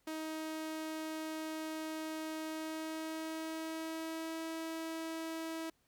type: tone with pitch glide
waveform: sawtooth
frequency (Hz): 315.3 to 324.4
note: D#4 to E4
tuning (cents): +23 to -28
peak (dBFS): -35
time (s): 0.07-5.7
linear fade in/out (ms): 5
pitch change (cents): +49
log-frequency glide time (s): 2.46-4.41
effects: pink hiss -75 dBFS RMS until 5.87 s